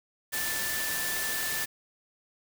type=tone in noise; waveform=sine; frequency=1760 Hz; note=A6; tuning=in tune; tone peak=-34 dBFS; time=0.32-1.66 s; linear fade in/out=20 ms; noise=white; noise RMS=-32 dBFS; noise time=0.32-1.66 s; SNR=-5 dB; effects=none